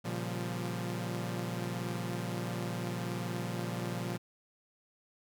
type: chord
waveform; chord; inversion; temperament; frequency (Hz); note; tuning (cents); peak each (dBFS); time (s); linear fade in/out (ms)
sawtooth; G half-diminished seventh; first; equal with one note detuned; 117.76 / 138.59 / 174.61 / 196; Bb2 / Db3 / F3 / G3; +18 / 0 / 0 / 0; -34 / -40 / -34 / -40; 0.04-4.18; 20
effects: none